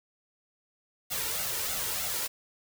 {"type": "noise with flanger", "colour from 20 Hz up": "white", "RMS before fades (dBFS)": -32, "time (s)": [1.1, 2.28], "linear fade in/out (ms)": 20, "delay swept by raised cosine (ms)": [1.4, 2.2], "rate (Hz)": 3.2, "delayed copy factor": 0.6, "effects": []}